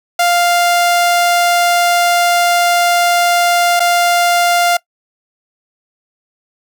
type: tone with dropouts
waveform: sawtooth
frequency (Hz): 698.5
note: F5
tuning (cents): 0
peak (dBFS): -6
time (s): 0.19-4.77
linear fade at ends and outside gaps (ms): 5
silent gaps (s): 3.796-3.802
effects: noise-tail reverb RT60 0.1 s tail -22 dB re dry